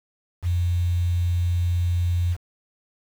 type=tone with quantisation; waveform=sine; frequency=87.6 Hz; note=F2; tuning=6 cents sharp; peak=-19 dBFS; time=0.42-2.37 s; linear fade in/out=50 ms; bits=7; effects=none